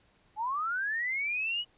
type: linear sweep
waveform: sine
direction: up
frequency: 824 to 2960 Hz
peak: -29 dBFS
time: 0.36-1.65 s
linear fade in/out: 50 ms
effects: pink hiss -66 dBFS RMS until 1.77 s + resampled to 8000 Hz